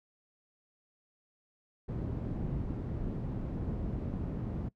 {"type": "low-pass noise", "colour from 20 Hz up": "white", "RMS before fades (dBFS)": -36, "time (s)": [1.88, 4.69], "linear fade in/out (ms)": 10, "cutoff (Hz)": 190, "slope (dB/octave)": 12, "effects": ["noise-tail reverb RT60 0.1 s tail -21 dB re dry"]}